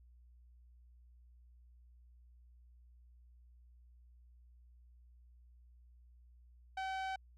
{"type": "tone with low-pass filter", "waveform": "sawtooth", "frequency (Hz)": 764, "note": "G5", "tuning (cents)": -45, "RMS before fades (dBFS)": -40, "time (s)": [6.77, 7.16], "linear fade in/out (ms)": 5, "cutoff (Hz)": 3600, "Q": 0.51, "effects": ["added 60 Hz sine -59 dBFS peak until 7.37 s"]}